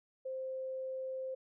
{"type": "tone", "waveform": "sine", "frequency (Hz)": 523.3, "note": "C5", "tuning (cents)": 0, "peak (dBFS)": -37, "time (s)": [0.25, 1.35], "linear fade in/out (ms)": 10, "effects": []}